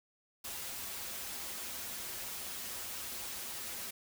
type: noise with comb filter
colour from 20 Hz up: white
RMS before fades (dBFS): -42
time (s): 0.44-3.91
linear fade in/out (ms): 10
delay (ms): 6.7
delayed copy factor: -0.6
effects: none